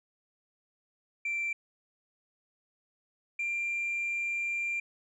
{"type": "tone pair in turn", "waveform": "sine", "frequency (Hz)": [2349, 2378], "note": ["D7", "D7"], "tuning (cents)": [0, 21], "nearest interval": "unison", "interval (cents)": 21, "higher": "second", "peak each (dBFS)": -28, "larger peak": "neither", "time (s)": [[1.25, 1.53], [3.39, 4.8]], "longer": "second", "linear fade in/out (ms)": 5, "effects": ["tanh soft clip ceiling -27 dBFS"]}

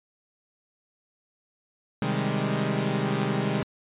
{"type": "chord", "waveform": "sawtooth", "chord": "Ab major seventh", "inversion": "first", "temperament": "equal", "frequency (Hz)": [130.81, 155.56, 196, 207.7], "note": ["C3", "Eb3", "G3", "Ab3"], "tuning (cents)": [0, 0, 0, 0], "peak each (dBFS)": -26, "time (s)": [2.02, 3.63], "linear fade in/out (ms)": 2, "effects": ["resampled to 8000 Hz"]}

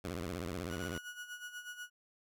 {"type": "tone with vibrato", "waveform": "10% pulse", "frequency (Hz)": 87.31, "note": "F2", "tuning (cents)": 0, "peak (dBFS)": -30, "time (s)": [0.04, 0.98], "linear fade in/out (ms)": 5, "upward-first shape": "sine", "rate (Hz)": 16, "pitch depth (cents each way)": 210}
{"type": "tone with tremolo", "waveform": "35% pulse", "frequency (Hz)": 1460, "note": "F#6", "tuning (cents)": -24, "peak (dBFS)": -40, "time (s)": [0.69, 1.9], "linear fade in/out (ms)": 50, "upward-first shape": "sine", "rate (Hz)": 8.2, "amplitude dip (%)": 70}
{"effects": []}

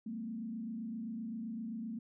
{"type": "tone with frequency modulation", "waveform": "sine", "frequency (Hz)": 224.8, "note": "A3", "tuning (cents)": 37, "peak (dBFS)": -38, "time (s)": [0.06, 1.99], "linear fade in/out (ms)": 5, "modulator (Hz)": 27.7, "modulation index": 0.79, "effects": []}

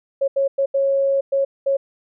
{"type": "tone bursts at uneven times", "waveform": "sine", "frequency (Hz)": 549, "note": "C#5", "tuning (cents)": -17, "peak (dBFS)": -15, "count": 6, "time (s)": [[0.21, 0.28], [0.36, 0.48], [0.58, 0.66], [0.74, 1.21], [1.32, 1.45], [1.66, 1.77]], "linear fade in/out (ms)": 10, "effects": []}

